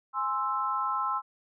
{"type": "chord", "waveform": "sine", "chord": "Ab augmented", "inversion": "none", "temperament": "equal", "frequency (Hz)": [830.6, 1046.5, 1318.5], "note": ["Ab5", "C6", "E6"], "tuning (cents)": [0, 0, 0], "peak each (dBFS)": [-35, -30, -30], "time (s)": [0.13, 1.22], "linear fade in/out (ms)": 50, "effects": []}